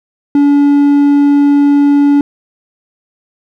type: tone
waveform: triangle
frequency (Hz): 285.9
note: D4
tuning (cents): -46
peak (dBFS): -3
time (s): 0.35-2.21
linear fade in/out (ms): 2
effects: none